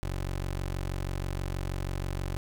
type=tone; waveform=20% pulse; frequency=46.25 Hz; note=F#1; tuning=in tune; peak=-26 dBFS; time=0.03-2.37 s; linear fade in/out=0 ms; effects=none